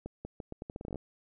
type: accelerating click train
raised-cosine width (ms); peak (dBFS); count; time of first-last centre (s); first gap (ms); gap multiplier
2; -26; 14; 0.06-0.958; 190; 0.8
effects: none